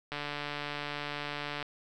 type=click train; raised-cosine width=0.3 ms; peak=-20 dBFS; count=221; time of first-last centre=0.12-1.627 s; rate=146 Hz; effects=none